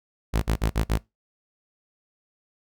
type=tone bursts; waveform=sawtooth; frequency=54.7 Hz; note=A1; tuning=9 cents flat; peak=-16 dBFS; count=5; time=0.33-0.983 s; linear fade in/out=20 ms; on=93 ms; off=47 ms; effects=noise-tail reverb RT60 0.2 s tail -22 dB re dry